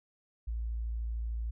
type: tone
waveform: sine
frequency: 56.7 Hz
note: A#1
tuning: 47 cents flat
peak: -32 dBFS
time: 0.47-1.51 s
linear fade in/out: 10 ms
effects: none